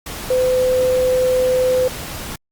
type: tone in noise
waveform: sine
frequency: 509 Hz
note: C5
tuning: 48 cents flat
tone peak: -13 dBFS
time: 0.3-1.88 s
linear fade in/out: 5 ms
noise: pink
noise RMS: -29 dBFS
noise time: 0.06-2.36 s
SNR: +13 dB
effects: Opus 48 kbps